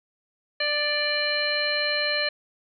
harmonic tone with a mistuned harmonic, 592 Hz, D5, 14 cents sharp, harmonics 1 / 2 / 3 / 4 / 5 / 7, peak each -29 / -38 / -28 / -30 / -33 / -27 dBFS, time 0.6-2.29 s, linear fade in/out 5 ms, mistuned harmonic 3, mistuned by -17 cents, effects none

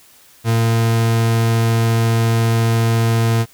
40% pulse tone, 114.3 Hz, A#2, 34 cents flat, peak -12 dBFS, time 0.44-3.46 s, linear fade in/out 50 ms, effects white hiss -48 dBFS RMS until 3.53 s

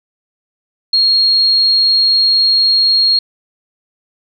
sine tone, 4269 Hz, C8, 34 cents sharp, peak -8 dBFS, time 0.93-3.19 s, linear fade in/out 5 ms, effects none

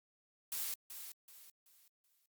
blue noise with echo, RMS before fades -39 dBFS, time 0.52-0.74 s, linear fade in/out 2 ms, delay 380 ms, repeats 4, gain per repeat -9 dB, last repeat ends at 2.26 s, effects Opus 48 kbps

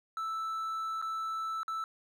triangle tone with dropouts, 1318.5 Hz, E6, in tune, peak -31 dBFS, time 0.17-1.84 s, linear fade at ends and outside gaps 1 ms, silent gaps 1.016-1.024 / 1.632-1.68 s, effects none

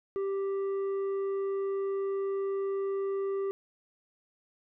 sine tone with tanh clipping, 392 Hz, G4, in tune, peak -30 dBFS, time 0.16-3.51 s, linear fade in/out 0 ms, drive 6 dB, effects none

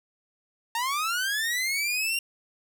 sawtooth linear sweep, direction up, 901 to 2794 Hz, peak -22 dBFS, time 0.75-2.19 s, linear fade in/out 2 ms, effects none

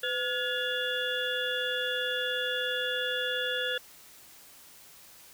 sine tone cluster, 504 / 1434 / 1697 / 2811 / 3433 Hz, B4 / F6 / G#6 / F7 / A7, +35 / +45 / +37 / +11 / -43 cents, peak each -34 / -35 / -34 / -38 / -34 dBFS, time 0.03-3.78 s, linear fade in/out 5 ms, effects white hiss -53 dBFS RMS until 5.33 s

